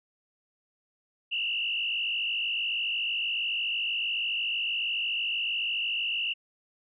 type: tone with frequency modulation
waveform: sine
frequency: 2800 Hz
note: F7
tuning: 4 cents sharp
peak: -27 dBFS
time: 1.31-6.34 s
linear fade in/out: 20 ms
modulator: 53.8 Hz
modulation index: 2.3
effects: none